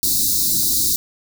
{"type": "band-stop noise", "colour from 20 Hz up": "white", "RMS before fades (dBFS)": -18, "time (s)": [0.03, 0.96], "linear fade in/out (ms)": 0, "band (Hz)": [360, 3800], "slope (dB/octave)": 96, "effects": []}